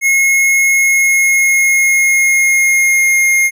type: tone with pitch glide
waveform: square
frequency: 2166 to 2135 Hz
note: C#7 to C7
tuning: -41 to +34 cents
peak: -9 dBFS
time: 0.01-3.51 s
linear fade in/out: 50 ms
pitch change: -25 cents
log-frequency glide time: 0.71-3.25 s
effects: none